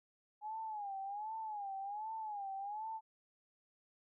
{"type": "tone with vibrato", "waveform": "sine", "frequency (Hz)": 830.6, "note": "G#5", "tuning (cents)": 0, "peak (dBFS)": -40, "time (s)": [0.41, 3.01], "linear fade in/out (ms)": 50, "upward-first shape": "sine", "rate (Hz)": 1.3, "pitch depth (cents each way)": 120, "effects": []}